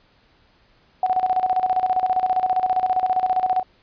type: tone with tremolo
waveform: sine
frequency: 743 Hz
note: F#5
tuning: 7 cents sharp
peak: -15 dBFS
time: 1.03-3.63 s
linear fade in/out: 2 ms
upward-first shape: square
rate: 15 Hz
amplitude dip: 70%
effects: pink hiss -58 dBFS RMS until 3.82 s + resampled to 11025 Hz